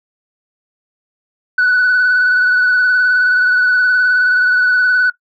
sine tone with vibrato, 1486 Hz, F#6, 7 cents sharp, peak -7 dBFS, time 1.58-5.1 s, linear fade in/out 5 ms, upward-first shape sine, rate 19 Hz, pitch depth 27 cents each way, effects noise-tail reverb RT60 0.1 s tail -19 dB re dry + tanh soft clip ceiling -7 dBFS

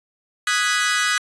sawtooth chord, G# minor seventh, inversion second, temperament equal, 1244.5 / 1480 / 1661.2 / 1975.5 Hz, D#6 / F#6 / G#6 / B6, 0 / 0 / 0 / 0 cents, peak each -20 dBFS, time 0.47-1.18 s, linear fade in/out 2 ms, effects resampled to 22050 Hz

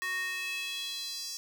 square tone with high-pass filter sweep, 370 Hz, F#4, in tune, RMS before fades -36 dBFS, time 0.02-1.37 s, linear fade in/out 0 ms, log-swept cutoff 1600 to 5500 Hz, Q 3.8, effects none

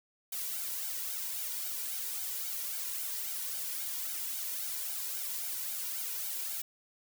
blue noise with flanger, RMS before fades -37 dBFS, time 0.32-6.62 s, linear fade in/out 5 ms, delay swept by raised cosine 1.3 to 2.12 ms, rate 3.7 Hz, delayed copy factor +1, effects none

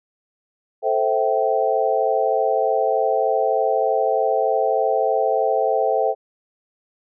sine chord, A minor seventh, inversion none, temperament equal with one note detuned, 440 / 523.3 / 659.3 / 771.9 Hz, A4 / C5 / E5 / G5, 0 / 0 / 0 / -27 cents, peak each -22 dBFS, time 0.82-6.15 s, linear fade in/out 50 ms, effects none

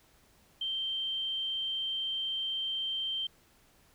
sine tone, 3136 Hz, G7, in tune, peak -31 dBFS, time 0.61-3.27 s, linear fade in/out 5 ms, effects pink hiss -64 dBFS RMS until 3.94 s

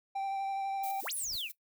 triangle tone with vibrato, 783 Hz, G5, 2 cents flat, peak -30 dBFS, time 0.15-1.01 s, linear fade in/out 10 ms, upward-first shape sine, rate 12 Hz, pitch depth 14 cents each way
violet noise with tremolo, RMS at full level -43 dBFS, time 0.83-1.52 s, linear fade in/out 10 ms, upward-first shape square, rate 6 Hz, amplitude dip 55%
brown noise with exponential growth, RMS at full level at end -50 dBFS, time 0.99-1.36 s, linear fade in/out 5 ms, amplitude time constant 79 ms
sine exponential two-way sweep, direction up then down, 192.5 to 11840 to 2226 Hz, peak -34 dBFS, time 1.02-1.5 s, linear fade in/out 50 ms, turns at 1.13 s
effects noise-tail reverb RT60 0.1 s tail -17 dB re dry

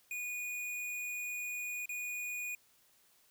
square tone with dropouts, 2458 Hz, D#7, 22 cents flat, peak -38 dBFS, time 0.11-2.55 s, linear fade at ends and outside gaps 2 ms, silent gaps 1.857-1.892 s, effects white hiss -68 dBFS RMS until 3.3 s

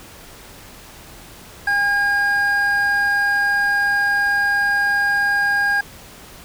triangle tone pair together, 810 / 1624.3 Hz, G#5 / G#6, -43 / -39 cents, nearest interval octave, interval 1204 cents, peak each -22 / -14 dBFS, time 1.67-5.81 s, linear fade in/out 5 ms, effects pink hiss -41 dBFS RMS until 6.44 s

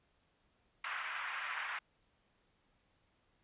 pink band-pass noise, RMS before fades -41 dBFS, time 0.84-1.79 s, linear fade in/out 5 ms, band 1100 to 2500 Hz, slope 24 dB/octave, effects pink hiss -75 dBFS RMS until 3.43 s + resampled to 8000 Hz

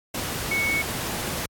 sine tone in noise, 2216 Hz, C#7, 1 cent flat, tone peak -22 dBFS, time 0.51-0.82 s, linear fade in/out 5 ms, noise pink, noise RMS -29 dBFS, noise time 0.14-1.46 s, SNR +4 dB, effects high-pass 60 Hz 12 dB/octave + AAC 64 kbps

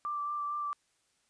sine tone with vibrato, 1174.7 Hz, D6, in tune, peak -32 dBFS, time 0.05-0.73 s, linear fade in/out 0 ms, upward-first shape sine, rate 4.4 Hz, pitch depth 15 cents each way, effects white hiss -73 dBFS RMS until 1.29 s + resampled to 22050 Hz

